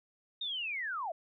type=linear sweep; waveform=sine; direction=down; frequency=3729 to 610 Hz; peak=-34 dBFS; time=0.41-1.12 s; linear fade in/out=5 ms; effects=none